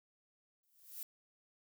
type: noise with exponential growth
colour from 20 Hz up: violet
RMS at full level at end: -42 dBFS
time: 0.63-1.03 s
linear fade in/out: 2 ms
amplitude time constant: 85 ms
effects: none